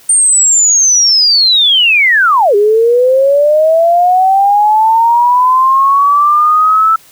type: linear two-way sweep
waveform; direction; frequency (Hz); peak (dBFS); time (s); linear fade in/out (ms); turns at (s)
sine; down then up; 8870 to 400.9 to 1324; -5; 0.09-6.96; 5; 2.55
effects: white hiss -42 dBFS RMS until 7.11 s